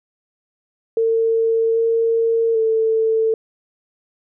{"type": "tone with pitch steps", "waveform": "sine", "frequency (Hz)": [452.7, 456.4, 445], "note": ["A4", "A#4", "A4"], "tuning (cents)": [49, -37, 20], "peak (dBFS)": -14, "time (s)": [0.97, 3.34], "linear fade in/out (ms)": 2, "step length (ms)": 790, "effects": []}